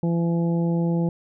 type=harmonic tone; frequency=169 Hz; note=E3; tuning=43 cents sharp; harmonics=1 / 2 / 3 / 4 / 5; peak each=-20 / -28 / -31 / -40 / -38 dBFS; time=0.03-1.09 s; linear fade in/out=2 ms; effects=none